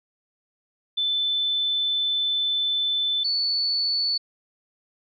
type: tone pair in turn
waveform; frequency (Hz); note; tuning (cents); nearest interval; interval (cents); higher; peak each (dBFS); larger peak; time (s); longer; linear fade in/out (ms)
sine; 3520 / 4457; A7 / C#8; 0 / +9; major third; 409; second; -21; neither; 0.97-3.24 / 3.24-4.18; first; 10
effects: none